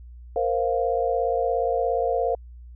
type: chord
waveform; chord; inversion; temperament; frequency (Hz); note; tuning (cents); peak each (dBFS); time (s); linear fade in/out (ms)
sine; Bb suspended second; none; equal; 466.2 / 523.3 / 698.5; Bb4 / C5 / F5; 0 / 0 / 0; -25; 0.36-2.35; 2
effects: added 60 Hz sine -40 dBFS peak until 2.75 s